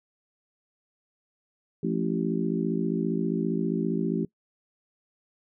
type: harmonic tone with a mistuned harmonic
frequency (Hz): 55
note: A1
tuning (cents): 0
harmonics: 3 / 4 / 5 / 6 / 7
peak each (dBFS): -29 / -30 / -31 / -32 / -32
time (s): 1.83-4.25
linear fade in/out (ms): 5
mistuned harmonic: 3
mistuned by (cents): +76
effects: noise-tail reverb RT60 0.1 s tail -22 dB re dry